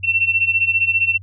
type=beating tone pair; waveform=sine; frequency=2690 / 2705 Hz; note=E7 / E7; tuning=+34 / +44 cents; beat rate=15 Hz; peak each=-19 / -16 dBFS; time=0.03-1.18 s; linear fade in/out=20 ms; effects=added 95 Hz sine -35 dBFS peak until 1.22 s